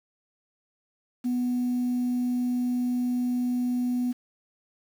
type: tone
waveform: sine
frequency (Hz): 246.9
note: B3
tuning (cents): 0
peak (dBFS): -22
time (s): 1.24-4.13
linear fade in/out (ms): 20
effects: tanh soft clip ceiling -21 dBFS + 8-bit